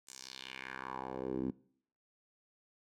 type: tone with band-pass filter sweep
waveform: 10% pulse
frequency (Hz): 65.2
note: C2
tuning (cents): -5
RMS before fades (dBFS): -42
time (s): 0.07-1.51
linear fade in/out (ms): 10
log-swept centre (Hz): 8000 to 250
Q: 2.5
effects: noise-tail reverb RT60 0.6 s tail -21 dB re dry